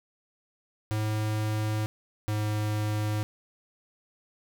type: tone pair in turn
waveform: square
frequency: 107.6 / 106.12 Hz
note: A2 / G#2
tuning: -38 / +38 cents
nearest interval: unison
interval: 24 cents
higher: first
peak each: -27 dBFS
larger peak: neither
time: 0.91-1.86 / 2.28-3.23 s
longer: neither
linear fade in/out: 0 ms
effects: none